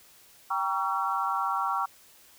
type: chord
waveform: sine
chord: G diminished seventh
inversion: none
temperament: just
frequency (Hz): 784 / 940.8 / 1128.9 / 1354.7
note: G5 / Bb5 / Db6 / Fb6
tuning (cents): 0 / +16 / +31 / +47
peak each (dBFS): -32 / -32 / -30 / -31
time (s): 0.5-1.86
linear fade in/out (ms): 10
effects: white hiss -56 dBFS RMS until 2.38 s